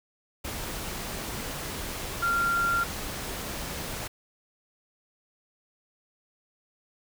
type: tone in noise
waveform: sine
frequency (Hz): 1384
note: F6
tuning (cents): -16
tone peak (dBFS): -23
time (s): 2.22-2.84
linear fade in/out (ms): 10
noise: pink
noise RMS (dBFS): -35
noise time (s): 0.44-4.08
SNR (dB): +9
effects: none